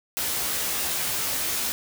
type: noise with comb filter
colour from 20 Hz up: white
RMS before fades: -27 dBFS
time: 0.17-1.72 s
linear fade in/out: 0 ms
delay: 15 ms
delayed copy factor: +0.8
effects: none